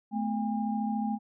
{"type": "tone cluster", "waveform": "sine", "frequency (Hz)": [217.1, 251, 808], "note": ["A3", "B3", "G#5"], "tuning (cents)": [-23, 28, -48], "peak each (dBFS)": [-29, -36, -34], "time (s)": [0.11, 1.19], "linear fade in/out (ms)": 50, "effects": []}